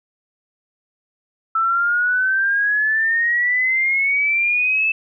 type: exponential sweep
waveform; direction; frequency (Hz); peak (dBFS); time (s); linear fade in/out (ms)
sine; up; 1318.5 to 2637; -15; 1.55-4.92; 5
effects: none